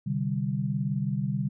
sine chord, C suspended second, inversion none, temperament equal with one note detuned, 130.81 / 149.4 / 196 Hz, C3 / D3 / G3, 0 / +30 / 0 cents, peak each -30 dBFS, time 0.06-1.49 s, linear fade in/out 10 ms, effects none

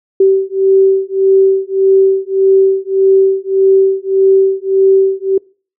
sine beating tone pair, 385 / 386.7 Hz, G4 / G4, -31 / -24 cents, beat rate 1.7 Hz, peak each -10 dBFS, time 0.2-5.38 s, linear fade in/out 5 ms, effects noise-tail reverb RT60 0.4 s tail -25 dB re dry

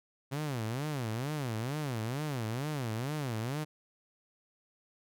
sawtooth tone with vibrato, 129.5 Hz, C3, 17 cents flat, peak -29 dBFS, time 0.31-3.65 s, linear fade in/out 20 ms, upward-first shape sine, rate 2.2 Hz, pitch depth 300 cents each way, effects none

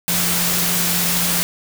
sine tone in noise, 174.61 Hz, F3, in tune, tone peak -25 dBFS, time 0.08-1.43 s, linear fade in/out 0 ms, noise white, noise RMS -19 dBFS, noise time 0.08-1.43 s, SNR -9 dB, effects none

